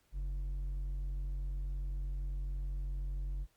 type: tone with hard clipping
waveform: sine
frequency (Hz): 46.25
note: F#1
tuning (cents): 0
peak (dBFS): -36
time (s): 0.12-3.47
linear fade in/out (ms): 50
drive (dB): 4
effects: pink hiss -73 dBFS RMS until 3.56 s + Opus 48 kbps